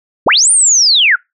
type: linear two-way sweep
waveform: sine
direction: up then down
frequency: 35.37 to 9280 to 1328 Hz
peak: -6 dBFS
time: 0.26-1.16 s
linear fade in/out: 10 ms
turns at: 0.51 s
effects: noise-tail reverb RT60 0.2 s tail -25 dB re dry